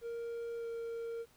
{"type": "tone with pitch glide", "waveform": "triangle", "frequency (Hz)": [466.5, 462.2], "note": ["A#4", "A#4"], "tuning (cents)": [1, -15], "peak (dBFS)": -36, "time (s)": [0.01, 1.26], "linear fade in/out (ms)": 50, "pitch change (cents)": -16, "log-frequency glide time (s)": [0.55, 0.68], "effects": ["pink hiss -66 dBFS RMS until 1.36 s"]}